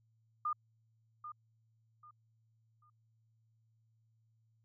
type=tone with echo; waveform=sine; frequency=1214 Hz; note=D#6; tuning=43 cents flat; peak=-32 dBFS; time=0.45-0.53 s; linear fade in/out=5 ms; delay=790 ms; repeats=3; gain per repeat=-11 dB; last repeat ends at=2.9 s; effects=added 112 Hz sine -70 dBFS peak until 4.64 s